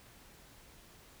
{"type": "silence", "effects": ["pink hiss -58 dBFS RMS until 1.2 s"]}